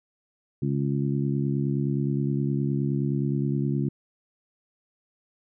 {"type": "harmonic tone", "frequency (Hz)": 69.6, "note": "C#2", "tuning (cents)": 8, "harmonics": [2, 3, 4, 5], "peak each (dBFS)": [-25, -29, -31, -33], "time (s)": [0.62, 3.89], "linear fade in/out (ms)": 5, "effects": []}